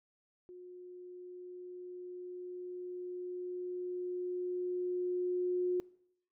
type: tone with level ramp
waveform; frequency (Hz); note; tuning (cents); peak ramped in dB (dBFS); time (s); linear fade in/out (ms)
sine; 360.1; F#4; -47; -48 to -29; 0.49-5.8; 0
effects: noise-tail reverb RT60 0.7 s tail -23 dB re dry